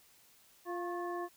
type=harmonic tone with a mistuned harmonic; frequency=349.2 Hz; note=F4; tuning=in tune; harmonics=1 / 2 / 3 / 5; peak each=-38 / -42 / -42 / -49 dBFS; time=0.65-1.29 s; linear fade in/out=50 ms; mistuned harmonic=3; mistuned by=+59 cents; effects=white hiss -64 dBFS RMS until 1.36 s